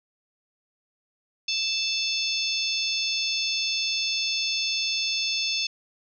harmonic tone with a mistuned harmonic, 880 Hz, A5, in tune, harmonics 3 / 4 / 5 / 6 / 7, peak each -30 / -30 / -31 / -29 / -36 dBFS, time 1.48-5.67 s, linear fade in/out 5 ms, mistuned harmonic 7, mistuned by +61 cents, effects none

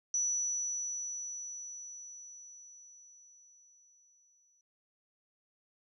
sine tone with exponential decay, 5920 Hz, F#8, in tune, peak -28 dBFS, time 0.14-4.61 s, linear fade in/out 2 ms, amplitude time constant 970 ms, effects none

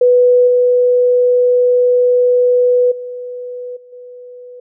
sine tone with level steps, 493.9 Hz, B4, in tune, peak -6 / -8 / -23 / -38 / -31 dBFS, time 0.01-4.6 s, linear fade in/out 5 ms, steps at 0.47 / 2.91 / 3.76 / 3.92 s, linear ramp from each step 10 ms, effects none

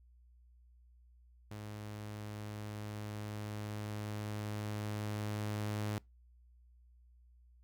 sawtooth tone with level ramp, 105.3 Hz, G#2, 24 cents sharp, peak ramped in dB -40 to -31 dBFS, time 1.51-5.98 s, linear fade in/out 0 ms, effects noise-tail reverb RT60 0.2 s tail -24 dB re dry + added 60 Hz sine -60 dBFS peak until 7.63 s

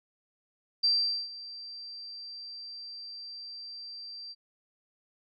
sine tone with ADSR envelope, 4699 Hz, D8, in tune, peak -21 dBFS, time 0.83-4.35 s, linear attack 13 ms, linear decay 440 ms, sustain -19 dB, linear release 36 ms, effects none

